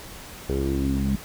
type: tone with low-pass filter sweep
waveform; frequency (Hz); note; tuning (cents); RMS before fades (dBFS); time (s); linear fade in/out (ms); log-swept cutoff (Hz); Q
sawtooth; 68; C#2; -33; -24; 0.49-1.16; 5; 430 to 200; 5.8
effects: pink hiss -41 dBFS RMS until 1.24 s